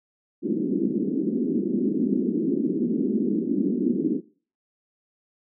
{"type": "band-pass noise", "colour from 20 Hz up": "pink", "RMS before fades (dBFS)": -24, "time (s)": [0.42, 4.21], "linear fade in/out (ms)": 50, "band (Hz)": [200, 370], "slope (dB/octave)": 48, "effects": ["noise-tail reverb RT60 0.4 s tail -19 dB re dry"]}